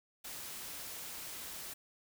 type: noise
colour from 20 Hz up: white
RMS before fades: -45 dBFS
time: 0.24-1.74 s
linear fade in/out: 10 ms
effects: none